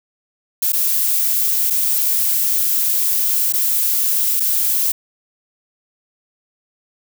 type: noise with dropouts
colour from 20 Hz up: violet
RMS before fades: -17 dBFS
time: 0.62-4.92 s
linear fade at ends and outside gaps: 5 ms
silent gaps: 0.722-0.731 / 1.701-1.705 / 3.525-3.535 / 4.398-4.403 s
effects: none